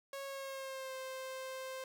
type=tone with pitch glide; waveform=sawtooth; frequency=550 to 523.6 Hz; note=C#5 to C5; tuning=-14 to +1 cents; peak=-38 dBFS; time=0.13-1.84 s; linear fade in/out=2 ms; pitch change=-85 cents; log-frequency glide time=0.24-0.96 s; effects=none